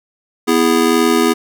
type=chord; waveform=square; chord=E major; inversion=second; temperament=just; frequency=247.2 / 329.6 / 412 Hz; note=B3 / E4 / G#4; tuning=+2 / 0 / -14 cents; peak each=-16 dBFS; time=0.47-1.34 s; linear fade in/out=20 ms; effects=none